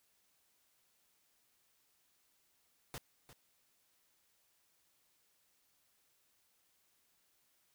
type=noise with echo; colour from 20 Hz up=pink; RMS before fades=-45 dBFS; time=2.94-2.98 s; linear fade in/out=0 ms; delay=350 ms; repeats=1; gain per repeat=-13 dB; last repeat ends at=3.33 s; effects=white hiss -75 dBFS RMS until 7.74 s